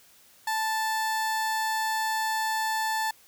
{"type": "tone", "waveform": "30% pulse", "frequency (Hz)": 880, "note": "A5", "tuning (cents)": 0, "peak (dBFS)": -23, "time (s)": [0.47, 3.11], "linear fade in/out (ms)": 5, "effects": ["white hiss -57 dBFS RMS until 3.27 s"]}